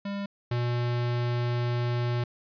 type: tone pair in turn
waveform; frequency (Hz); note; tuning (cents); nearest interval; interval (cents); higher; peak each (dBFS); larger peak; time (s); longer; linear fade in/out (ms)
square; 200 / 120.76; G3 / B2; +35 / -38; major sixth; 873; first; -31 / -26; second; 0.05-0.26 / 0.51-2.24; second; 5
effects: resampled to 11025 Hz